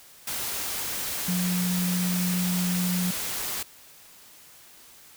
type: tone in noise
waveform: sine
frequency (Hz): 180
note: F#3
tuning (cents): -47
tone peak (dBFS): -24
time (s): 1.28-3.11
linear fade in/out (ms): 5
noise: white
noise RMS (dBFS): -31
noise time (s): 0.27-3.63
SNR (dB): +4
effects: white hiss -51 dBFS RMS until 5.16 s